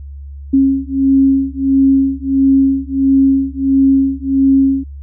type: beating tone pair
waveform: sine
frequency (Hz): 270 / 271.5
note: C#4 / C#4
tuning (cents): -45 / -36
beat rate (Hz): 1.5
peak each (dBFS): -12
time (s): 0.53-4.84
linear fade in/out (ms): 10
effects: added 70 Hz sine -27 dBFS peak until 5.02 s